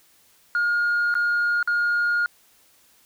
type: tone with dropouts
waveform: sine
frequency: 1424 Hz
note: F6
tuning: 33 cents sharp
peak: -17 dBFS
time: 0.55-2.26 s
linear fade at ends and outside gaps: 1 ms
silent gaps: 1.141-1.152 / 1.628-1.675 s
effects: tanh soft clip ceiling -17 dBFS + white hiss -58 dBFS RMS until 3.05 s

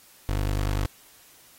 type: tone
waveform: 25% pulse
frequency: 49.99 Hz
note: G1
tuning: 35 cents sharp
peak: -20 dBFS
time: 0.29-0.86 s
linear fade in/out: 0 ms
effects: white hiss -54 dBFS RMS until 1.58 s + AAC 48 kbps

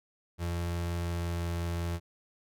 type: tone with pitch glide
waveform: 35% pulse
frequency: 85.9 to 85.31 Hz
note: F2 to F2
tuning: -28 to -40 cents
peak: -29 dBFS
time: 0.38-2 s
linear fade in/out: 50 ms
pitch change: -12 cents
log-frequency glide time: 1-1.53 s
effects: none

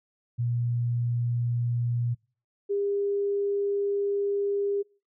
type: tone pair in turn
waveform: sine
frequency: 119.7 / 402.6 Hz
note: A#2 / G4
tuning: +46 / +46 cents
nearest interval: octave + major sixth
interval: 2100 cents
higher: second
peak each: -24 dBFS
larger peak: neither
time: 0.38-2.15 / 2.69-4.83 s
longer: second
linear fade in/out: 20 ms
effects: noise-tail reverb RT60 0.4 s tail -26 dB re dry

